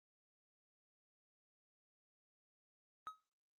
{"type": "tone with exponential decay", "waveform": "triangle", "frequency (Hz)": 1272, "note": "D#6", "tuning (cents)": 38, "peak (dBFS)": -38, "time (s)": [3.07, 3.2], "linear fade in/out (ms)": 0, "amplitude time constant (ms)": 28, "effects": ["noise-tail reverb RT60 0.5 s tail -25 dB re dry", "Opus 32 kbps"]}